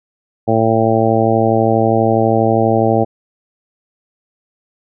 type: harmonic tone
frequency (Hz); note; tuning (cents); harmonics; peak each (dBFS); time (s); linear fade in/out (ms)
112.3; A2; +36; 1 / 2 / 3 / 4 / 5 / 6 / 7; -18 / -18 / -18 / -18 / -18 / -18 / -18; 0.47-3.05; 20
effects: none